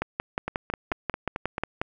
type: two click trains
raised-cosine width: 0.5 ms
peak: -14 / -11 dBFS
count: 6 / 11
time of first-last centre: 0.48-1.581 / 0.02-1.815 s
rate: 4.54 / 5.57 Hz
effects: none